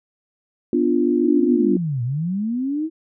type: chord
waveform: sine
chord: B diminished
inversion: none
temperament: equal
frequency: 246.9 / 293.7 / 349.2 Hz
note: B3 / D4 / F4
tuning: 0 / 0 / 0 cents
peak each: -20 / -20 / -19 dBFS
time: 0.73-1.77 s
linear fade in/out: 2 ms
type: linear two-way sweep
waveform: sine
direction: down then up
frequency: 327.1 to 115.5 to 327.1 Hz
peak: -20 dBFS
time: 1.21-2.9 s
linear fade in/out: 50 ms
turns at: 2.03 s
effects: none